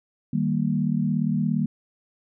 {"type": "chord", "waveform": "sine", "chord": "Eb major", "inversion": "none", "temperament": "equal", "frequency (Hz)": [155.56, 196, 233.1], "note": ["Eb3", "G3", "Bb3"], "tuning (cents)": [0, 0, 0], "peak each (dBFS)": -25, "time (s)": [0.33, 1.66], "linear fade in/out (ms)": 5, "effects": []}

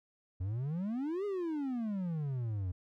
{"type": "exponential two-way sweep", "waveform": "triangle", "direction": "up then down", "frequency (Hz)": [87.31, 418.9, 87.31], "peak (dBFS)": -31, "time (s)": [0.4, 2.72], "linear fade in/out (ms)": 10, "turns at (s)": 1.25, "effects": []}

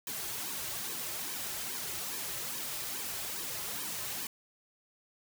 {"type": "noise with flanger", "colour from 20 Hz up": "white", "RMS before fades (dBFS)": -38, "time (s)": [0.07, 4.27], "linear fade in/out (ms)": 2, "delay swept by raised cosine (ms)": [1.4, 4.3], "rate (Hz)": 2.4, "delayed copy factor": -0.8, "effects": []}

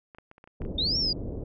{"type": "clicks", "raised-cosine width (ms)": 0.5, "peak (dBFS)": [-32, -30, -33, -38, -33, -36, -30, -36], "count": 8, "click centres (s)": [0.148, 0.185, 0.314, 0.381, 0.441, 0.475, 0.619, 0.651]}
{"type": "low-pass noise", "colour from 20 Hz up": "pink", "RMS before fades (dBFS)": -34, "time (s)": [0.6, 1.44], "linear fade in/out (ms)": 5, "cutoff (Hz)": 490, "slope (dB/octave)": 24}
{"type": "linear two-way sweep", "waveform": "sine", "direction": "up then down", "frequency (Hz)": [3570, 5588, 4778], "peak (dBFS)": -24, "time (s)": [0.78, 1.13], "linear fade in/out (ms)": 5, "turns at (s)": 0.98}
{"effects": []}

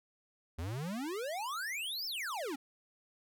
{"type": "exponential two-way sweep", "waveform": "square", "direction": "up then down", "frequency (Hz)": [76.4, 5470, 254.2], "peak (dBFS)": -37, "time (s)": [0.58, 2.56], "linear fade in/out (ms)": 10, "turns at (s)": 2.06, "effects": []}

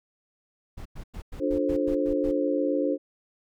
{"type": "noise bursts", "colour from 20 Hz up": "brown", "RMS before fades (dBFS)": -37, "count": 9, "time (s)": [0.77, 2.319], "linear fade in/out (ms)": 10, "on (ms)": 85, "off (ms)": 98}
{"type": "chord", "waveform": "sine", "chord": "D minor seventh", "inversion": "none", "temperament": "just", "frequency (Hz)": [293.7, 352.4, 440.5, 528.6], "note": ["D4", "F4", "A4", "C5"], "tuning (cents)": [0, 16, 2, 18], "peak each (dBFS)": [-26, -31, -31, -27], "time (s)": [1.39, 2.98], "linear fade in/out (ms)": 50}
{"effects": []}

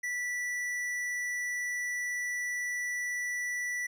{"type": "tone with tanh clipping", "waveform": "sine", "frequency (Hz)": 1963, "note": "B6", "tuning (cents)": -11, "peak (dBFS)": -33, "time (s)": [0.03, 3.87], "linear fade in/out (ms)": 10, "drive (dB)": 12, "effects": []}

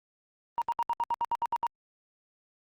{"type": "tone bursts", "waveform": "sine", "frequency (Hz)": 940, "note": "A#5", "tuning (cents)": 14, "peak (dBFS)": -24, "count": 11, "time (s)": [0.58, 1.667], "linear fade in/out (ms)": 0, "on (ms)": 37, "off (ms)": 68, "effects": ["tanh soft clip ceiling -21 dBFS", "Opus 24 kbps"]}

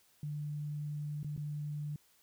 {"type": "tone with dropouts", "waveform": "sine", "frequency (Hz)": 148.2, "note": "D3", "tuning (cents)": 16, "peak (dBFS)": -36, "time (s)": [0.23, 1.96], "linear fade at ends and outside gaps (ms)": 2, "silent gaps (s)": [[1.231, 1.245], [1.365, 1.376]], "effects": ["white hiss -68 dBFS RMS until 2.22 s"]}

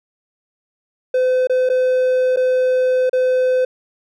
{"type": "tone with dropouts", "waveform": "triangle", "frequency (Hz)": 510, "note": "C5", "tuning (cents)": -44, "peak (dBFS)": -11, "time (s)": [1.14, 3.65], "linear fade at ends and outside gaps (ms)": 5, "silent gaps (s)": [[1.472, 1.496], [1.691, 1.698], [2.362, 2.37], [3.096, 3.13]], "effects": []}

